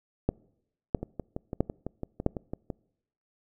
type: two click trains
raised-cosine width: 2 ms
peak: -10 / -20 dBFS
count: 4 / 11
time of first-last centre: 0.29-2.264 / 1.03-2.702 s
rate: 1.52 / 5.98 Hz
effects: noise-tail reverb RT60 0.8 s tail -26 dB re dry